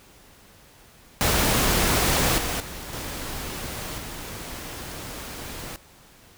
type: noise with level steps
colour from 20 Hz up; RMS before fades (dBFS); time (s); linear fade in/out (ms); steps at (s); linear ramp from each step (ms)
pink; -21 / -27 / -37 / -33 / -36; 1.21-5.76; 0; 2.38 / 2.6 / 2.93 / 3.98; 2
effects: pink hiss -52 dBFS RMS until 6.37 s